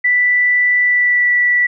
sine tone with pitch glide, 1975.5 to 1958.5 Hz, B6 to B6, 0 to -15 cents, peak -10 dBFS, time 0.04-1.67 s, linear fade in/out 10 ms, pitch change -15 cents, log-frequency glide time 0.81-1.3 s, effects none

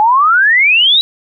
sine exponential sweep, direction up, 830.6 to 3951 Hz, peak -6 dBFS, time 0-1.01 s, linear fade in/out 0 ms, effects none

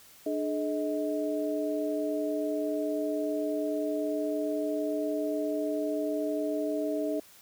sine tone cluster, 298.3 / 425.1 / 631 Hz, D4 / G#4 / D#5, +27 / +40 / +24 cents, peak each -31 / -34 / -32 dBFS, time 0.26-7.2 s, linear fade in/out 5 ms, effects white hiss -55 dBFS RMS until 7.41 s

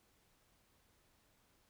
silence, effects pink hiss -73 dBFS RMS until 1.69 s

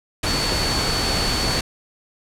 sine tone in noise, 4463 Hz, C#8, 11 cents sharp, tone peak -24 dBFS, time 0.26-1.6 s, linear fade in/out 5 ms, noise pink, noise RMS -22 dBFS, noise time 0.23-1.61 s, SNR -5 dB, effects low-pass 9000 Hz 12 dB/octave

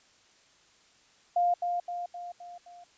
sine tone with echo, 703 Hz, F5, 11 cents sharp, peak -22 dBFS, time 1.36-1.54 s, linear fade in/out 5 ms, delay 260 ms, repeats 5, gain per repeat -5 dB, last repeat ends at 2.84 s, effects white hiss -62 dBFS RMS until 2.97 s + resampled to 16000 Hz

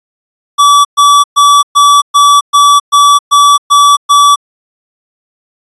square tone bursts, 1150 Hz, D6, 37 cents flat, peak -3 dBFS, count 10, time 0.58-4.36 s, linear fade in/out 20 ms, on 270 ms, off 120 ms, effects resampled to 22050 Hz

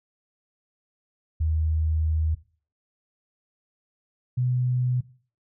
sine tone pair in turn, 78.9 / 125.25 Hz, D#2 / B2, +25 / +25 cents, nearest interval minor sixth, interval 800 cents, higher second, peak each -21 dBFS, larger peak neither, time 1.4-2.35 / 4.37-5.01 s, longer first, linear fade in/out 10 ms, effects noise-tail reverb RT60 0.4 s tail -17 dB re dry

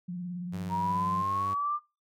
sine tone with vibrato, 177.4 Hz, F3, 27 cents sharp, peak -33 dBFS, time 0.08-1.23 s, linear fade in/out 10 ms, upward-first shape sine, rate 18 Hz, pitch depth 41 cents each way
sawtooth tone with pitch glide, 97.2 to 97.82 Hz, G2 to G2, -14 to -3 cents, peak -34 dBFS, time 0.52-1.55 s, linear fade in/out 20 ms, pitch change +11 cents, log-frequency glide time 0.8-1.18 s
sine linear sweep, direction up, 932.3 to 1198 Hz, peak -27 dBFS, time 0.69-1.8 s, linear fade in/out 50 ms
effects noise-tail reverb RT60 0.3 s tail -26 dB re dry

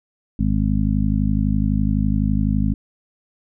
harmonic tone, 51.91 Hz, G#1, in tune, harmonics 1 / 2 / 3 / 4 / 5, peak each -21 / -23 / -24 / -21 / -25 dBFS, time 0.39-2.74 s, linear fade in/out 5 ms, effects none

